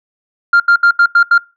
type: tone bursts at uneven times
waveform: sine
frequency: 1396.9 Hz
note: F6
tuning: in tune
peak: -3 dBFS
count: 6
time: 0.53-0.6 / 0.68-0.76 / 0.83-0.91 / 0.99-1.06 / 1.15-1.23 / 1.31-1.38 s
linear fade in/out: 5 ms
effects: noise-tail reverb RT60 0.3 s tail -25 dB re dry + tanh soft clip ceiling -3 dBFS